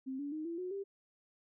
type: tone with pitch steps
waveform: sine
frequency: 263.9 / 286.1 / 310.2 / 336.4 / 364.7 / 395.4 Hz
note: C4 / D4 / D#4 / E4 / F#4 / G4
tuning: +15 / -45 / -5 / +35 / -25 / +15 cents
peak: -37 dBFS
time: 0.06-0.84 s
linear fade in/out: 20 ms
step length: 130 ms
effects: none